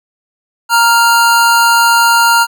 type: tone pair together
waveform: square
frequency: 932.3 / 1396.9 Hz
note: A#5 / F6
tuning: 0 / 0 cents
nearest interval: perfect fifth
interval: 700 cents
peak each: -10 dBFS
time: 0.69-2.47 s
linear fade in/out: 50 ms
effects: none

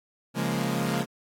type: chord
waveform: sawtooth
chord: Bb minor seventh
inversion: first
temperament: equal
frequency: 138.59 / 174.61 / 207.7 / 233.1 Hz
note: Db3 / F3 / Ab3 / Bb3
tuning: 0 / 0 / 0 / 0 cents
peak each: -27 dBFS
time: 0.34-1.06 s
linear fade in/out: 50 ms
effects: AAC 48 kbps

